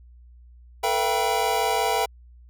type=tone cluster; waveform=square; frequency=445.2 / 490.8 / 676 / 782 / 969 Hz; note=A4 / B4 / E5 / G5 / B5; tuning=+20 / -11 / +43 / -4 / -33 cents; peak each=-29 / -31 / -29 / -26 / -28 dBFS; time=0.83-2.06 s; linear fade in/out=10 ms; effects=added 60 Hz sine -46 dBFS peak until 2.49 s